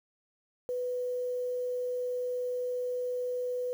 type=tone with quantisation; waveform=sine; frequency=496.6 Hz; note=B4; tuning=9 cents sharp; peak=-30 dBFS; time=0.69-3.73 s; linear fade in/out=0 ms; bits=9; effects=none